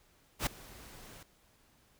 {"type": "noise with ADSR envelope", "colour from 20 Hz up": "pink", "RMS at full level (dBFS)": -30, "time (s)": [0.39, 1.23], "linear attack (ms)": 76, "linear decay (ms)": 6, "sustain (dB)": -22, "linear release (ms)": 3, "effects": ["pink hiss -67 dBFS RMS until 1.99 s"]}